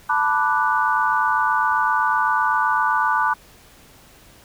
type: chord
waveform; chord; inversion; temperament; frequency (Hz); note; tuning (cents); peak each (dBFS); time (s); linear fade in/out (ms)
sine; B minor seventh; third; equal; 880 / 987.8 / 1174.7 / 1480; A5 / B5 / D6 / F#6; 0 / 0 / 0 / 0; -22; 0.09-3.34; 10
effects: pink hiss -49 dBFS RMS until 4.44 s